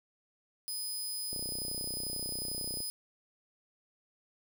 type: tone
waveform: 15% pulse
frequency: 5000 Hz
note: D#8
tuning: 8 cents sharp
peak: -29 dBFS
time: 0.68-2.9 s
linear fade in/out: 0 ms
type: click train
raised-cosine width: 2 ms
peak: -31 dBFS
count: 47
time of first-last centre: 1.33-2.804 s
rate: 31.2 Hz
effects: 9-bit